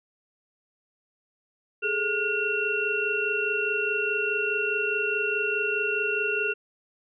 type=tone cluster; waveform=sine; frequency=410.8 / 435.6 / 1435 / 2727 Hz; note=G#4 / A4 / F6 / F7; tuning=-19 / -17 / +47 / -42 cents; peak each=-31 / -32 / -29 / -27 dBFS; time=1.82-6.54 s; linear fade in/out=20 ms; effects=none